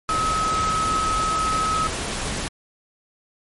sine tone in noise, 1282 Hz, E6, 49 cents flat, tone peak -20 dBFS, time 0.09-1.87 s, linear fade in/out 0 ms, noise pink, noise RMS -27 dBFS, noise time 0.09-2.48 s, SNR +4 dB, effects MP3 48 kbps

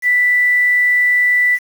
sine tone with quantisation, 1975.5 Hz, B6, in tune, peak -10 dBFS, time 0.02-1.59 s, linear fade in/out 50 ms, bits 6, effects none

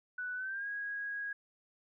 sine tone with pitch glide, 1486 to 1648.8 Hz, F#6 to G#6, +7 to -13 cents, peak -36 dBFS, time 0.18-1.33 s, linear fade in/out 5 ms, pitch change +180 cents, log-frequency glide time 0.35-0.68 s, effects none

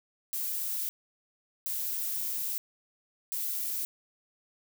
violet noise bursts at uneven times, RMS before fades -33 dBFS, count 3, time 0.33-0.89 / 1.66-2.58 / 3.32-3.85 s, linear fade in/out 0 ms, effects none

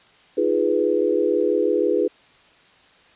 sine chord, F half-diminished seventh, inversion third, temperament equal, 311.1 / 349.2 / 415.3 / 493.9 Hz, Eb4 / F4 / Ab4 / Cb5, 0 / 0 / 0 / 0 cents, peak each -25 / -23 / -21 / -22 dBFS, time 0.37-2.08 s, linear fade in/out 10 ms, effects white hiss -53 dBFS RMS until 3.15 s + resampled to 8000 Hz

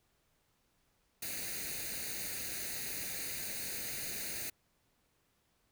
white noise with comb filter, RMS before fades -40 dBFS, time 1.22-4.5 s, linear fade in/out 5 ms, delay 0.46 ms, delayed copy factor +0.75, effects pink hiss -75 dBFS RMS until 5.71 s

